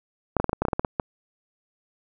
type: clicks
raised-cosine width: 1 ms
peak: -8 dBFS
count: 12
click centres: 0.367 / 0.4 / 0.443 / 0.494 / 0.531 / 0.62 / 0.652 / 0.684 / 0.732 / 0.795 / 0.848 / 0.998 s
effects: none